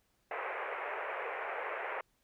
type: band-pass noise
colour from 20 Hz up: pink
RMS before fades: -39 dBFS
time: 0.31-2.01 s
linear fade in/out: 2 ms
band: 430 to 2400 Hz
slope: 48 dB/octave
effects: pink hiss -75 dBFS RMS until 2.23 s